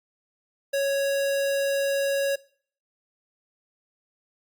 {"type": "tone", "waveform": "square", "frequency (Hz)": 554.4, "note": "C#5", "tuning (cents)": 0, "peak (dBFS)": -23, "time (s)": [0.73, 2.36], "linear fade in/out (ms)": 10, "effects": ["noise-tail reverb RT60 0.5 s tail -21 dB re dry", "Opus 48 kbps"]}